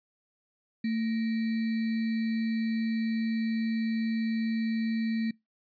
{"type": "tone with sample-and-hold", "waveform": "sine", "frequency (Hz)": 224.4, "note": "A3", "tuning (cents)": 34, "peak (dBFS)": -26, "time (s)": [0.84, 5.31], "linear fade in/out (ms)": 5, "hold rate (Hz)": 2100, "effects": ["noise-tail reverb RT60 0.2 s tail -25 dB re dry", "resampled to 11025 Hz"]}